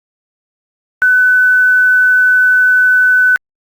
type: tone with quantisation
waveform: sine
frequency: 1502 Hz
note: F#6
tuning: 26 cents sharp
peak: -6 dBFS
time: 1.02-3.36 s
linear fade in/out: 0 ms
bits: 6
effects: Opus 48 kbps